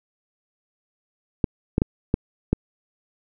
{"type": "clicks", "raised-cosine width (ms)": 3, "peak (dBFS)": -5, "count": 5, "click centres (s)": [1.442, 1.781, 1.819, 2.141, 2.53], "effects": []}